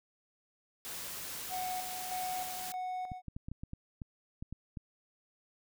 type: noise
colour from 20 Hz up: white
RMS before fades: -42 dBFS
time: 0.85-2.72 s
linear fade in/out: 0 ms
type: tone with tremolo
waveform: triangle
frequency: 737 Hz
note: F#5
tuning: 7 cents flat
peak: -33 dBFS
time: 1.49-3.22 s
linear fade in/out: 50 ms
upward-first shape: square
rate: 1.6 Hz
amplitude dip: 55%
type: clicks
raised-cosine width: 5 ms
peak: -29 dBFS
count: 11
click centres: 3.118 / 3.283 / 3.365 / 3.485 / 3.516 / 3.635 / 3.734 / 4.018 / 4.425 / 4.526 / 4.772 s
effects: none